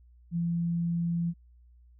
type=tone; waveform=sine; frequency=170 Hz; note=F3; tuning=46 cents flat; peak=-26 dBFS; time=0.31-1.34 s; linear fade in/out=50 ms; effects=added 60 Hz sine -54 dBFS peak until 1.99 s